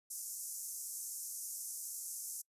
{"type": "band-pass noise", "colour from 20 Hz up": "white", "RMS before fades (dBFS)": -44, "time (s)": [0.1, 2.42], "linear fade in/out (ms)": 10, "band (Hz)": [5800, 13000], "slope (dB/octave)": 48, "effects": ["noise-tail reverb RT60 0.1 s tail -26 dB re dry", "resampled to 32000 Hz"]}